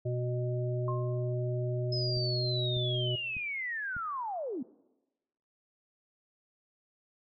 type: harmonic tone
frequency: 123.3 Hz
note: B2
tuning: 2 cents flat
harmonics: 1 / 3 / 5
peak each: -31 / -36 / -38 dBFS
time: 0.05-3.16 s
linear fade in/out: 10 ms
type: tone with exponential decay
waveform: sine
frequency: 1063 Hz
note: C6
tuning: 27 cents sharp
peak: -33 dBFS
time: 0.88-1.34 s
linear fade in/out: 2 ms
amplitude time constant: 100 ms
type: linear sweep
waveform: sine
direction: down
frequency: 5130 to 225.3 Hz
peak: -33 dBFS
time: 1.92-4.63 s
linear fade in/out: 5 ms
type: click train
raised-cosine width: 5 ms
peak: -32 dBFS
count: 4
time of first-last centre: 2.17-3.966 s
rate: 1.67 Hz
effects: noise-tail reverb RT60 1.0 s tail -20 dB re dry